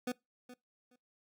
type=tone with echo; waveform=25% pulse; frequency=248.3 Hz; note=B3; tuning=9 cents sharp; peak=-30 dBFS; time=0.07-0.12 s; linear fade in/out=5 ms; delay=420 ms; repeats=2; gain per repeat=-15 dB; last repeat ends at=0.96 s; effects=noise-tail reverb RT60 0.2 s tail -22 dB re dry